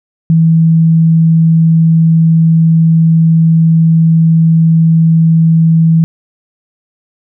sine tone, 163 Hz, E3, 19 cents flat, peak -4 dBFS, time 0.3-6.04 s, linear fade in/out 0 ms, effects none

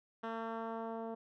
10% pulse tone with low-pass filter sweep, 226.4 Hz, A3, 50 cents sharp, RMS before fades -41 dBFS, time 0.23-1.15 s, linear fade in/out 10 ms, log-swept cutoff 2000 to 640 Hz, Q 1, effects none

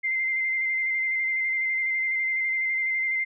sine tone with vibrato, 2085 Hz, C7, 7 cents flat, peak -23 dBFS, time 0.03-3.25 s, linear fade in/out 20 ms, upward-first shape square, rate 12 Hz, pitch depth 15 cents each way, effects none

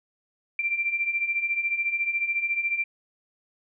sine beating tone pair, 2349 / 2363 Hz, D7 / D7, 0 / +10 cents, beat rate 14 Hz, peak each -30 / -25 dBFS, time 0.59-2.84 s, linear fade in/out 2 ms, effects none

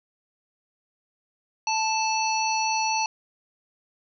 harmonic tone with a mistuned harmonic, 880 Hz, A5, in tune, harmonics 1 / 3 / 5 / 7, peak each -24 / -29 / -31 / -32 dBFS, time 1.67-3.06 s, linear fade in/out 2 ms, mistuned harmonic 7, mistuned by -90 cents, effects none

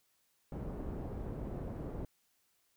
pink low-pass noise, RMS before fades -41 dBFS, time 0.52-2.05 s, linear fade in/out 2 ms, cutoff 520 Hz, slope 12 dB/octave, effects white hiss -75 dBFS RMS until 2.76 s

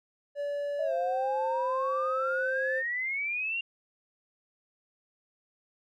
triangle tone with pitch glide, 575 to 524.2 Hz, D5 to C5, -37 to +3 cents, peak -28 dBFS, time 0.35-2.83 s, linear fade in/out 50 ms, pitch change -160 cents, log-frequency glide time 0.82-0.93 s
sine exponential sweep, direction up, 622.3 to 2802 Hz, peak -29 dBFS, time 0.79-3.61 s, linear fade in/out 5 ms
effects none

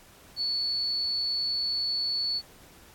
sine tone, 4435 Hz, C#8, in tune, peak -26 dBFS, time 0.36-2.42 s, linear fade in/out 50 ms, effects pink hiss -54 dBFS RMS until 2.94 s + AAC 64 kbps

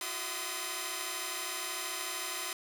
5% pulse tone cluster, 344 / 377 / 633 / 1019 / 1237 Hz, F4 / F#4 / D#5 / C6 / D#6, -26 / +32 / +30 / -46 / -10 cents, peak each -33 / -32 / -33 / -27 / -29 dBFS, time 0.01-2.53 s, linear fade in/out 2 ms, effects none

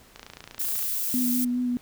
click train, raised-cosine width 0.2 ms, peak -23 dBFS, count 20, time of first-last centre 0.16-0.827 s, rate 28.5 Hz
violet noise, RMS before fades -28 dBFS, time 0.59-1.45 s, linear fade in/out 10 ms
sine tone with vibrato, 246.9 Hz, B3, in tune, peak -23 dBFS, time 1.14-1.77 s, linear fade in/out 0 ms, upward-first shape sine, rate 4.8 Hz, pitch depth 19 cents each way
effects pink hiss -54 dBFS RMS until 1.81 s

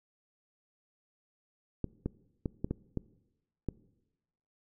clicks, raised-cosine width 3 ms, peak -19 dBFS, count 7, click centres 1.843 / 2.06 / 2.458 / 2.645 / 2.71 / 2.973 / 3.687 s, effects noise-tail reverb RT60 1.0 s tail -21 dB re dry

